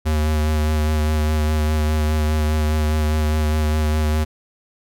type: tone with vibrato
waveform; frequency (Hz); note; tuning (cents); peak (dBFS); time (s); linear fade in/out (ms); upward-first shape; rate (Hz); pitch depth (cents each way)
square; 76.8; D#2; -22; -17; 0.05-4.25; 20; sine; 4.9; 21
effects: none